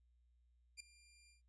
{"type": "tone with ADSR envelope", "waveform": "15% pulse", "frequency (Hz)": 2390, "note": "D7", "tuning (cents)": 30, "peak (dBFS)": -39, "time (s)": [0.77, 1.42], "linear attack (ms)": 32, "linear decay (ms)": 4, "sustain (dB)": -20, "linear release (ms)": 130, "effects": ["added 60 Hz sine -70 dBFS peak until 1.48 s", "resampled to 22050 Hz"]}